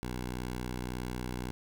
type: tone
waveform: 10% pulse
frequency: 61.8 Hz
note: B1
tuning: 2 cents sharp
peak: -27 dBFS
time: 0.03-1.51 s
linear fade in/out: 0 ms
effects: none